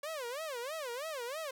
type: tone with vibrato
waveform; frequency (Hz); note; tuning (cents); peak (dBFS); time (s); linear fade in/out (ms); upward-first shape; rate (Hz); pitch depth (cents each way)
sawtooth; 552; C#5; -7; -34; 0.03-1.51; 5; sine; 3.1; 280
effects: none